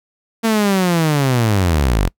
sawtooth linear sweep, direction down, 228.9 to 39.88 Hz, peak -9 dBFS, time 0.43-2.09 s, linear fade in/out 20 ms, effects noise-tail reverb RT60 0.1 s tail -24 dB re dry

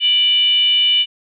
sine tone with frequency modulation, 2960 Hz, F#7, in tune, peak -11 dBFS, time 0-1.06 s, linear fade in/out 50 ms, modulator 614 Hz, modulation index 0.4, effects none

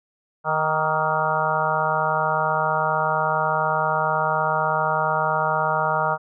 harmonic tone with a mistuned harmonic, 155.8 Hz, D#3, 3 cents sharp, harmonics 1 / 3 / 4 / 5 / 6 / 7 / 8 / 9, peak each -31 / -32 / -26 / -26 / -25 / -29 / -27 / -27 dBFS, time 0.44-6.18 s, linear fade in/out 50 ms, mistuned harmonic 7, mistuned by +73 cents, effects none

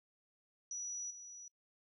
sine tone with level steps, 5870 Hz, F#8, 15 cents flat, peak -40 / -49 dBFS, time 0.71-1.48 s, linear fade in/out 2 ms, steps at 1.1 s, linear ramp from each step 10 ms, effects noise-tail reverb RT60 0.1 s tail -26 dB re dry

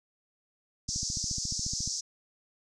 white band-pass noise, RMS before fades -34 dBFS, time 0.88-2.01 s, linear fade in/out 10 ms, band 5000 to 6600 Hz, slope 48 dB/octave
click train, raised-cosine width 5 ms, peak -26 dBFS, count 15, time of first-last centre 0.89-1.876 s, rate 14.2 Hz
effects none

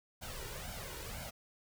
pink noise with flanger, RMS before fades -44 dBFS, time 0.21-1.31 s, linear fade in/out 20 ms, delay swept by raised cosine 1.3 to 2.13 ms, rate 2 Hz, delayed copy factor +0.7, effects none

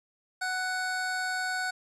square tone pair together, 742.5 / 1485 Hz, F#5 / F#6, +6 / +6 cents, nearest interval octave, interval 1200 cents, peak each -35 / -31 dBFS, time 0.41-1.71 s, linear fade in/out 10 ms, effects resampled to 22050 Hz + 10-bit

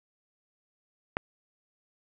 click, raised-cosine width 0.5 ms, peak -12 dBFS, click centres 1.169 s, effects none

